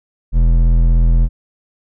sine tone with hard clipping, 41.7 Hz, E1, 21 cents sharp, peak -10 dBFS, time 0.32-1.29 s, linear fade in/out 50 ms, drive 9 dB, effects none

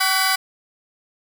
sawtooth tone cluster, 765 / 1137 / 1491 / 1988 / 4870 Hz, G5 / C#6 / F#6 / B6 / D#8, -42 / +44 / +13 / +11 / -38 cents, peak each -20 dBFS, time 0-0.36 s, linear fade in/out 10 ms, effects none

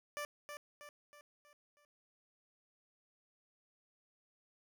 15% pulse tone with echo, 587.3 Hz, D5, in tune, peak -33 dBFS, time 0.17-0.25 s, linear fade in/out 0 ms, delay 320 ms, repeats 5, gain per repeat -6 dB, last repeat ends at 1.85 s, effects none

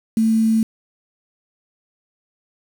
sine tone with quantisation, 222.5 Hz, A3, 20 cents sharp, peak -13 dBFS, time 0.17-0.63 s, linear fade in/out 2 ms, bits 6, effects none

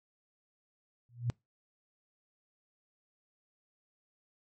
sine tone with exponential growth, 120 Hz, B2, 49 cents flat, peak -25 dBFS, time 1.09-1.3 s, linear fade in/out 0 ms, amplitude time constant 45 ms, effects noise-tail reverb RT60 0.2 s tail -25 dB re dry + MP3 32 kbps

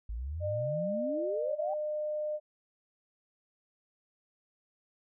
sine exponential sweep, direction up, 51.2 to 805 Hz, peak -34 dBFS, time 0.09-1.74 s, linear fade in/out 5 ms
sine tone, 605 Hz, D#5, 49 cents flat, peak -31 dBFS, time 0.4-2.4 s, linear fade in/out 50 ms
effects none

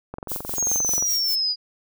click train, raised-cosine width 1 ms, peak -18 dBFS, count 21, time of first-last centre 0.14-1.025 s, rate 22.6 Hz
violet noise with tremolo, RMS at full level -28 dBFS, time 0.28-1.36 s, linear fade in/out 20 ms, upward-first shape sine, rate 5 Hz, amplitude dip 80%
sine linear sweep, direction down, 6645 to 4863 Hz, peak -20 dBFS, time 0.55-1.56 s, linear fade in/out 50 ms
effects none

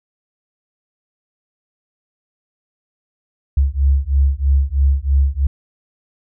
sine beating tone pair, 67.5 / 70.6 Hz, C#2 / C#2, -45 / +32 cents, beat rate 3.1 Hz, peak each -15 dBFS, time 3.57-5.47 s, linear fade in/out 5 ms, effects none

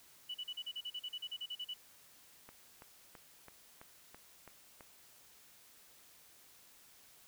sine tone bursts, 2960 Hz, F#7, in tune, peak -39 dBFS, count 16, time 0.29-1.74 s, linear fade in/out 10 ms, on 55 ms, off 38 ms
click train, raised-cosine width 0.5 ms, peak -37 dBFS, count 8, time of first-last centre 2.49-4.808 s, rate 3.02 Hz
effects white hiss -62 dBFS RMS until 7.27 s

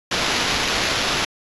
violet noise with sample-and-hold, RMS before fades -21 dBFS, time 0.11-1.25 s, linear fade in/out 5 ms, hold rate 8820 Hz, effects resampled to 24000 Hz

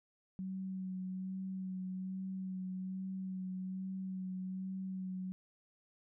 sine tone with vibrato, 187.7 Hz, F#3, 25 cents sharp, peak -38 dBFS, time 0.39-5.32 s, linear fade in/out 0 ms, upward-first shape sine, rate 1.2 Hz, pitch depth 19 cents each way, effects none

